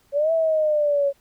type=exponential two-way sweep; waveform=sine; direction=up then down; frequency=554.4 to 659.3 to 554.4 Hz; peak=-17 dBFS; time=0.12-1.13 s; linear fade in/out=50 ms; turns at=0.32 s; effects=pink hiss -61 dBFS RMS until 1.2 s